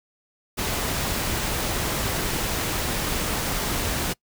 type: noise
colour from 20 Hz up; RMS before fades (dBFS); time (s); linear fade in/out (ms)
pink; -26; 0.57-4.14; 20
effects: noise-tail reverb RT60 0.1 s tail -24 dB re dry